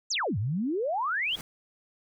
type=exponential two-way sweep; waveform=sine; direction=down then up; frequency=7660 to 93.5 to 3431 Hz; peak=-26 dBFS; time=0.1-1.36 s; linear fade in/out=10 ms; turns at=0.38 s
type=noise with exponential growth; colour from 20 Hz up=pink; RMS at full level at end=-38 dBFS; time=1.2-1.41 s; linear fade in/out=1 ms; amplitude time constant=44 ms
effects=none